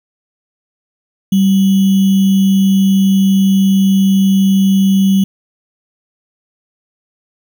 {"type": "tone with sample-and-hold", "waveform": "sine", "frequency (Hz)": 193.7, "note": "G3", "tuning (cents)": -20, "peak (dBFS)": -7, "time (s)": [1.32, 5.24], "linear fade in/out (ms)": 5, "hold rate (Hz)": 3150, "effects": []}